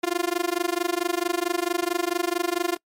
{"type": "tone with amplitude modulation", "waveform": "sawtooth", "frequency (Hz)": 349.2, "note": "F4", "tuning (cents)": 0, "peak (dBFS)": -15, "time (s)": [0.03, 2.77], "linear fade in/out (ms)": 10, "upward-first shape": "sine", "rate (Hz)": 24.5, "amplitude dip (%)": 100, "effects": ["noise-tail reverb RT60 0.1 s tail -26 dB re dry", "MP3 64 kbps"]}